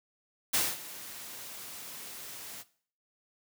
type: noise with ADSR envelope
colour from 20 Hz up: white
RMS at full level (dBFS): -26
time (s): 0.53-2.64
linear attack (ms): 13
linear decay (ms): 220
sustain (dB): -18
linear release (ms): 37
effects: noise-tail reverb RT60 0.5 s tail -18 dB re dry + high-pass 100 Hz 12 dB/octave